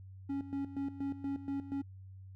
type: tone with tremolo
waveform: triangle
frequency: 277.2 Hz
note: C#4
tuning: in tune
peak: -31 dBFS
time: 0.29-1.82 s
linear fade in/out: 10 ms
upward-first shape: square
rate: 4.2 Hz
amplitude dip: 75%
effects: noise-tail reverb RT60 0.1 s tail -26 dB re dry + added 95 Hz sine -48 dBFS peak until 2.35 s